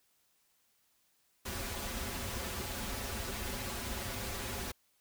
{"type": "noise with comb filter", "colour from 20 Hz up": "pink", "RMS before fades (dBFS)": -39, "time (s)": [1.45, 4.72], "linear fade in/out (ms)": 10, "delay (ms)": 6.5, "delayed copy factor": -0.9, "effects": ["white hiss -73 dBFS RMS until 5 s"]}